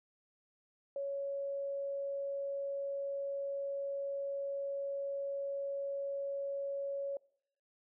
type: tone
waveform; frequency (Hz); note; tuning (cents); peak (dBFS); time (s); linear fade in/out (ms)
sine; 557; C#5; +8; -35; 0.96-7.17; 2
effects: noise-tail reverb RT60 0.7 s tail -24 dB re dry